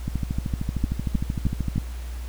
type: two click trains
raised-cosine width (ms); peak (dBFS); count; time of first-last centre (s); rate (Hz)
5; -13 / -10; 23 / 4; 0.08-1.759 / 0.84-1.78; 13.1 / 3.19
effects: added 60 Hz sine -30 dBFS peak until 2.28 s + pink hiss -46 dBFS RMS until 2.28 s